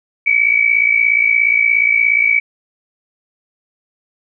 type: tone pair together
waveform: sine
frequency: 2252 / 2309 Hz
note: C#7 / D7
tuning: +27 / -30 cents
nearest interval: unison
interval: 43 cents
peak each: -13 dBFS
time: 0.26-2.4 s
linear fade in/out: 10 ms
effects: none